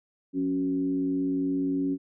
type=tone with frequency modulation; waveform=sine; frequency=277.2 Hz; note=C#4; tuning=in tune; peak=-24 dBFS; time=0.33-1.98 s; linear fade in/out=50 ms; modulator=96.9 Hz; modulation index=0.56; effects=none